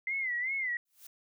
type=tone with vibrato; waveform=sine; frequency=2046 Hz; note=C7; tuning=39 cents flat; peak=-30 dBFS; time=0.07-0.77 s; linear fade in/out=2 ms; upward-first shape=sine; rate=2.6 Hz; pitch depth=120 cents each way
type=noise with exponential growth; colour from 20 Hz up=blue; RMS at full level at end=-46 dBFS; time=0.85-1.07 s; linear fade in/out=5 ms; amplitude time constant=47 ms
effects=none